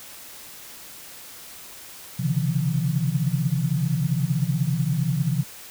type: tone cluster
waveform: sine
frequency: 129.4 / 139.7 / 156.2 / 171.8 Hz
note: C3 / C#3 / D#3 / F3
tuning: -19 / +14 / +7 / -28 cents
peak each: -26 dBFS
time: 2.19-5.44 s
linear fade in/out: 10 ms
effects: white hiss -42 dBFS RMS until 5.7 s